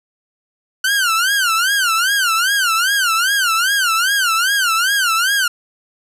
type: tone with vibrato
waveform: sawtooth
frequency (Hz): 1470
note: F#6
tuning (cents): -12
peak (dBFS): -10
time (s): 0.84-5.48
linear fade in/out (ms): 5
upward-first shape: sine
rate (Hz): 2.5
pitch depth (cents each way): 200
effects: resampled to 32000 Hz + 8-bit